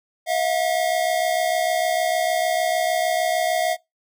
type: tone pair together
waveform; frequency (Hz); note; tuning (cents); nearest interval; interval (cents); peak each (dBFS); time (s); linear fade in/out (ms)
square; 647.4 / 714; E5 / F5; -31 / +38; major second; 169; -23; 0.26-3.77; 50
effects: noise-tail reverb RT60 0.2 s tail -24 dB re dry